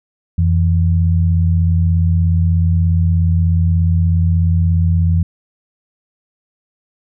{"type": "tone pair together", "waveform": "sine", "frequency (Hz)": [87.31, 164.06], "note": ["F2", "E3"], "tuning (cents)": [0, -8], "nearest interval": "major seventh", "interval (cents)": 1092, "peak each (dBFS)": [-11, -17], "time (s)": [0.38, 5.23], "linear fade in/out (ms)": 5, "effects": []}